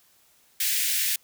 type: high-pass noise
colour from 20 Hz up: white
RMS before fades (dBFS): -25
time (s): 0.6-1.16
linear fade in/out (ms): 5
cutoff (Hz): 1700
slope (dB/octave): 48
effects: white hiss -61 dBFS RMS until 1.23 s